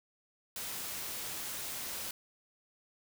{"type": "noise", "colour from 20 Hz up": "white", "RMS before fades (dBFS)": -40, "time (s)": [0.56, 2.11], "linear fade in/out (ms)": 2, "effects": []}